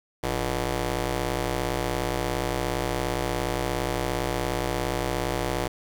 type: ring-modulated tone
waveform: 10% pulse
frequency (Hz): 129.6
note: C3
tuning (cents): -16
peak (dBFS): -14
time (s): 0.23-5.68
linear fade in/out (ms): 10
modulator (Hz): 223
effects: none